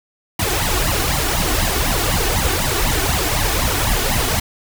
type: noise with flanger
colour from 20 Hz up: pink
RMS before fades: -18 dBFS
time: 0.39-4.4 s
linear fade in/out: 5 ms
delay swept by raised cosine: 0.98 to 2.78 ms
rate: 4 Hz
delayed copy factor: +0.9
effects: none